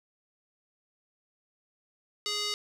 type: tone with band-pass filter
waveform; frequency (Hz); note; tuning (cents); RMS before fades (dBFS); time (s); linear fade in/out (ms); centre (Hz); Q
square; 415.3; G#4; 0; -32; 2.26-2.54; 0; 4400; 2.3
effects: none